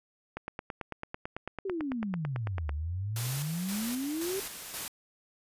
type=click train; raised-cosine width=0.5 ms; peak=-21 dBFS; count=22; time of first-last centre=0.37-2.693 s; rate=9.04 Hz
type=exponential two-way sweep; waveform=sine; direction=down then up; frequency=401.5 to 70.5 to 401.5 Hz; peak=-31 dBFS; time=1.65-4.4 s; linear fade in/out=5 ms; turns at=2.71 s
type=noise with tremolo; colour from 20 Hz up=white; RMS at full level=-37 dBFS; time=3.16-4.88 s; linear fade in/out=2 ms; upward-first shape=square; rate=1.9 Hz; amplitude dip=45%
effects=resampled to 32000 Hz